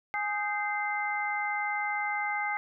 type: harmonic tone with a mistuned harmonic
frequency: 415.3 Hz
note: G#4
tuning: in tune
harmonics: 2 / 3 / 4 / 5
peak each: -32 / -38 / -37 / -32 dBFS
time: 0.14-2.57 s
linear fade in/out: 0 ms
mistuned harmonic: 4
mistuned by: -110 cents
effects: none